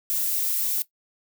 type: noise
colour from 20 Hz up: violet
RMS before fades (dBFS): -25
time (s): 0.1-0.82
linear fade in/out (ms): 0
effects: noise-tail reverb RT60 0.1 s tail -17 dB re dry